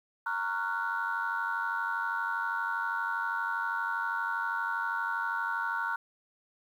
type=chord; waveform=sine; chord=Gb major seventh; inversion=first; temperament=just; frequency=925 / 1110 / 1387.5 / 1480 Hz; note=Bb5 / Db6 / F6 / Gb6; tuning=-14 / +2 / -12 / 0 cents; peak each=-34 / -38 / -34 / -33 dBFS; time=0.26-5.96 s; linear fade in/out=5 ms; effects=tanh soft clip ceiling -21 dBFS + 10-bit